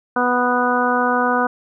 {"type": "harmonic tone", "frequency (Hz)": 246.9, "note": "B3", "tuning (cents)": 0, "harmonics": [1, 2, 3, 4, 5, 6], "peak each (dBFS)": [-22, -22, -22, -22, -22, -22], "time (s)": [0.16, 1.47], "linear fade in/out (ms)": 5, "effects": []}